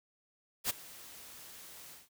white noise with ADSR envelope, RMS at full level -30 dBFS, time 0.64-2.09 s, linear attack 58 ms, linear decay 15 ms, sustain -21 dB, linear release 170 ms, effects none

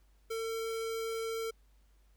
square tone, 451.2 Hz, A4, 44 cents sharp, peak -35 dBFS, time 0.3-1.51 s, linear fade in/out 10 ms, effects added 50 Hz sine -62 dBFS peak until 2.16 s + pink hiss -74 dBFS RMS until 2.16 s

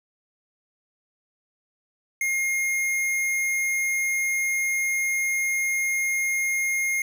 square tone, 2135 Hz, C7, 34 cents sharp, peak -23 dBFS, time 2.21-7.02 s, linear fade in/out 2 ms, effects none

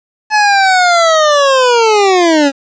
25% pulse linear sweep, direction down, 862 to 269.4 Hz, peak -3 dBFS, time 0.3-2.52 s, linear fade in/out 50 ms, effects resampled to 16000 Hz + 7-bit

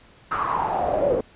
brown noise with band-pass filter sweep, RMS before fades -23 dBFS, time 0.31-1.21 s, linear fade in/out 5 ms, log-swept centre 1300 to 470 Hz, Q 7.3, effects pink hiss -52 dBFS RMS until 1.35 s + resampled to 8000 Hz

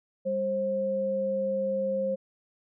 sine tone pair together, 199.3 / 532.1 Hz, G3 / C5, +29 / +29 cents, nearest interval octave + perfect fourth, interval 1700 cents, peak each -34 / -26 dBFS, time 0.25-2.16 s, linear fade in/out 20 ms, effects none

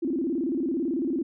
sine tone with vibrato, 297.6 Hz, D4, 23 cents sharp, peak -24 dBFS, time 0.02-1.23 s, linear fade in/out 10 ms, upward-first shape square, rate 18 Hz, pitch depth 220 cents each way, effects none

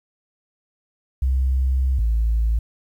sine tone pair in turn, 65.41 / 55.88 Hz, C2 / A1, 0 / +27 cents, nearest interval minor third, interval 273 cents, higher first, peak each -15 dBFS, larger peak neither, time 1.22-1.99 / 1.99-2.59 s, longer first, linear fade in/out 5 ms, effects tanh soft clip ceiling -13 dBFS + 9-bit

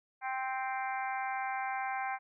harmonic tone, 261.6 Hz, C4, in tune, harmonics 3 / 4 / 5 / 6 / 7 / 8 / 9, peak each -35 / -41 / -48 / -41 / -50 / -43 / -47 dBFS, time 0.21-2.19 s, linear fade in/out 50 ms, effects none

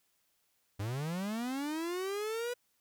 45% pulse linear sweep, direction up, 95.5 to 493.5 Hz, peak -34 dBFS, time 0.79-2.54 s, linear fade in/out 10 ms, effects white hiss -75 dBFS RMS until 2.8 s

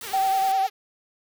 white noise, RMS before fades -38 dBFS, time 0.01-0.52 s, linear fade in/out 2 ms
5% pulse tone with vibrato, 422.5 Hz, G#4, 30 cents sharp, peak -24 dBFS, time 0.02-0.7 s, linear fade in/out 20 ms, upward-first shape triangle, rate 9.8 Hz, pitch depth 220 cents each way
sine tone, 771 Hz, G5, 29 cents flat, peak -19 dBFS, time 0.13-0.67 s, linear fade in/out 10 ms
effects none

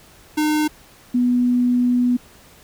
square / sine tone pair in turn, 304.4 / 246 Hz, D#4 / B3, -38 / -7 cents, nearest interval major third, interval 369 cents, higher first, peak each -17 / -14 dBFS, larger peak second, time 0.37-0.68 / 1.14-2.17 s, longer second, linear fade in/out 10 ms, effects pink hiss -48 dBFS RMS until 2.63 s

